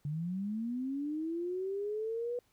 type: linear sweep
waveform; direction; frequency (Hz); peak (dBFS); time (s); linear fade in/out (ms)
sine; up; 142.1 to 491.4; -33; 0.05-2.39; 2
effects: pink hiss -72 dBFS RMS until 2.52 s